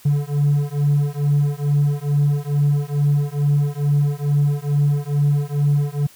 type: beating tone pair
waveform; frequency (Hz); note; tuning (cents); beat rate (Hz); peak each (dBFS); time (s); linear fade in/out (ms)
triangle; 143.4 / 145.7; D3 / D3; -41 / -13; 2.3; -16; 0.05-6.07; 10
effects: tanh soft clip ceiling -8 dBFS + white hiss -48 dBFS RMS until 6.15 s